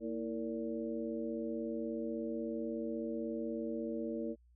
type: harmonic tone with a mistuned harmonic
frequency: 115.2 Hz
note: A#2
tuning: 20 cents flat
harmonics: 2 / 3 / 4 / 5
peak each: -40 / -40 / -42 / -44 dBFS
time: 0-4.36 s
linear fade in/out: 50 ms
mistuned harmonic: 3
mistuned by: -97 cents
effects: added 60 Hz sine -62 dBFS peak until 4.55 s